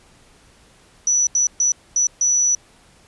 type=tone bursts at uneven times; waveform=sine; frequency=5920 Hz; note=F#8; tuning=in tune; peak=-14 dBFS; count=5; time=1.07-1.27 / 1.35-1.47 / 1.6-1.72 / 1.96-2.07 / 2.21-2.55 s; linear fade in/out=2 ms; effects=pink hiss -52 dBFS RMS until 3.07 s + resampled to 24000 Hz